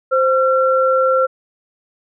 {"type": "tone pair together", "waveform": "sine", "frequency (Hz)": [522.2, 1360], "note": ["C5", "F6"], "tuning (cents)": [-3, -46], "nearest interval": "octave + perfect fourth", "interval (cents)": 1657, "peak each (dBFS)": [-13, -16], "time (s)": [0.11, 1.27], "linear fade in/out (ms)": 20, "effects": []}